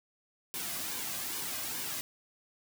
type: noise with flanger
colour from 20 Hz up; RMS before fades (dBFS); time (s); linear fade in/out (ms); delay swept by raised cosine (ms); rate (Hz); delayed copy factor
white; -37; 0.54-2.01; 0; 1.5 to 2.24; 2.4; -0.55
effects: none